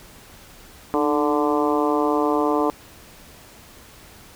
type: harmonic tone with a mistuned harmonic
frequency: 146.83 Hz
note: D3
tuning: in tune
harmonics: 2 / 3 / 4 / 5 / 6 / 7 / 8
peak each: -22 / -23 / -27 / -27 / -28 / -26 / -30 dBFS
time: 0.94-2.7 s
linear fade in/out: 0 ms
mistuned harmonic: 2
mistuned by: +54 cents
effects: pink hiss -46 dBFS RMS until 4.35 s

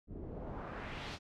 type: noise with low-pass filter sweep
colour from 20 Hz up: pink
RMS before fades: -44 dBFS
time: 0.07-1.19 s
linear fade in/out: 50 ms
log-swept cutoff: 260 to 4800 Hz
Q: 1.3
effects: none

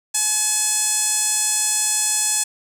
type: tone with band-pass filter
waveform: sawtooth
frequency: 854 Hz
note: G#5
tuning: 48 cents sharp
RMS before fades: -20 dBFS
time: 0.14-2.44 s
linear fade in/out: 10 ms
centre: 8000 Hz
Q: 3.9
effects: 7-bit

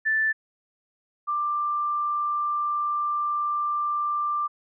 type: tone pair in turn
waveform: sine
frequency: 1760 / 1183.6 Hz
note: A6 / D6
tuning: 0 / +13 cents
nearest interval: perfect fifth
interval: 687 cents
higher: first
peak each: -20 / -23 dBFS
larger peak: first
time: 0.05-0.33 / 1.27-4.48 s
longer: second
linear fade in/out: 20 ms
effects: none

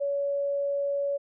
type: tone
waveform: sine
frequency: 564 Hz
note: C#5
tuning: 30 cents sharp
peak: -25 dBFS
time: 0-1.18 s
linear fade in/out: 20 ms
effects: none

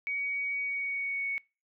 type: tone with pitch glide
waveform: sine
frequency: 2253 to 2222 Hz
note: C#7 to C#7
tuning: +28 to +4 cents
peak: -30 dBFS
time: 0.07-1.38 s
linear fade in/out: 0 ms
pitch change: -24 cents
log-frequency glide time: 0.56-1.27 s
effects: noise-tail reverb RT60 0.3 s tail -24 dB re dry

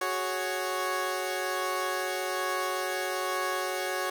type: chord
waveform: 15% pulse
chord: F# suspended second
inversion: none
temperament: equal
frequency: 370 / 415.3 / 554.4 Hz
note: F#4 / G#4 / C#5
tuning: 0 / 0 / 0 cents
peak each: -26 / -31 / -26 dBFS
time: 0.01-4.1 s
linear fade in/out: 5 ms
effects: none

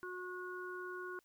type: harmonic tone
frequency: 363.6 Hz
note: F#4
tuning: 30 cents flat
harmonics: 1 / 3 / 4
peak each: -45 / -49 / -46 dBFS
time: 0.03-1.19 s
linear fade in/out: 0 ms
effects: white hiss -75 dBFS RMS until 1.24 s

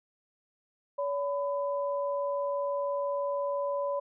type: tone pair together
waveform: sine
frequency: 567.9 / 1002 Hz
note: C#5 / B5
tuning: +42 / +25 cents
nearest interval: minor seventh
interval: 983 cents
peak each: -29 / -35 dBFS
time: 0.98-4 s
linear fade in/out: 10 ms
effects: none

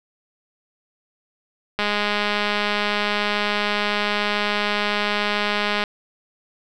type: click train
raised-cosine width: 0.3 ms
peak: -6 dBFS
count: 839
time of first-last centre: 1.79-5.838 s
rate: 207 Hz
effects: none

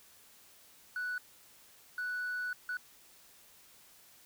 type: tone bursts at uneven times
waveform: sine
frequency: 1480 Hz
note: F#6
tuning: in tune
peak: -32 dBFS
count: 3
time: 0.96-1.18 / 1.98-2.53 / 2.69-2.77 s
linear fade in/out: 2 ms
effects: tanh soft clip ceiling -32 dBFS + white hiss -60 dBFS RMS until 4.25 s

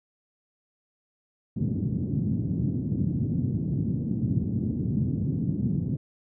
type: band-pass noise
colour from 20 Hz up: pink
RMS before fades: -27 dBFS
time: 1.56-5.97 s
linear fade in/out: 10 ms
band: 100 to 250 Hz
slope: 24 dB/octave
effects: none

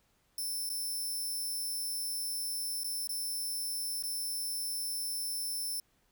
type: tone with dropouts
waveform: 5% pulse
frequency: 5330 Hz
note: E8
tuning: 18 cents sharp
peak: -28 dBFS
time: 0.38-5.8 s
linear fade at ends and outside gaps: 2 ms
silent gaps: 0.693-0.699 / 2.835-2.843 / 3.073-3.092 / 4.025-4.036 s
effects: pink hiss -72 dBFS RMS until 6.11 s

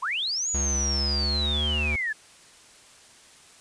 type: linear two-way sweep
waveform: sine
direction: up then down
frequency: 911 to 6900 to 1670 Hz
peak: -25 dBFS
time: 0.02-2.13 s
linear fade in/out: 10 ms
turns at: 0.49 s
type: tone with pitch glide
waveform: square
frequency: 69.3 to 74.27 Hz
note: C#2 to D2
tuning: 0 to +20 cents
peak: -27 dBFS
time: 0.54-1.96 s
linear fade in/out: 5 ms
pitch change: +120 cents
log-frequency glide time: 0.93-1.65 s
effects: white hiss -52 dBFS RMS until 3.6 s + resampled to 22050 Hz

